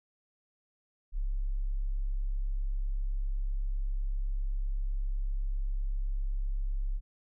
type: tone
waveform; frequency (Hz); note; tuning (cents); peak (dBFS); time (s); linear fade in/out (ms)
sine; 33.9; C#1; -38; -28; 1.12-7.01; 50
effects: none